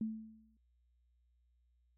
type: tone with exponential decay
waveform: sine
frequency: 219.9 Hz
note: A3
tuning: 1 cent flat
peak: -32 dBFS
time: 0.01-0.57 s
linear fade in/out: 2 ms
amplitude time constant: 120 ms
effects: added 60 Hz sine -70 dBFS peak until 1.97 s